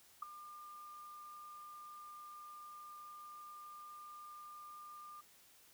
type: tone with ADSR envelope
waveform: sine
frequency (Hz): 1200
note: D6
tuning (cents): +37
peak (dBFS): -35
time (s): 0.22-5.21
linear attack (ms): 7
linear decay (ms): 6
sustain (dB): -15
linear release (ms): 7
effects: white hiss -65 dBFS RMS until 5.73 s